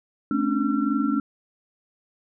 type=tone cluster; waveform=sine; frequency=217 / 267.5 / 290.5 / 1355 Hz; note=A3 / C4 / D4 / E6; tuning=-24 / +38 / -19 / +47 cents; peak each=-26 / -25 / -24 / -31 dBFS; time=0.31-1.2 s; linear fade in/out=2 ms; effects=none